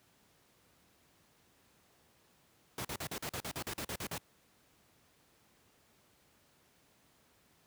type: noise bursts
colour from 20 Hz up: pink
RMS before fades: -39 dBFS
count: 13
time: 2.78-4.18 s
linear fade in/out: 2 ms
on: 68 ms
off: 43 ms
effects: pink hiss -68 dBFS RMS until 7.66 s + high-pass 80 Hz 12 dB/octave